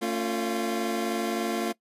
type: chord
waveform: 25% pulse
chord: A augmented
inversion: none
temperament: equal with one note detuned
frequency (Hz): 225 / 277.2 / 349.2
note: A3 / C#4 / E#4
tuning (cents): +39 / 0 / 0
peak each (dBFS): -26 / -31 / -26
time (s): 0.01-1.73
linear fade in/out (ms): 20
effects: noise-tail reverb RT60 0.1 s tail -20 dB re dry + resampled to 32000 Hz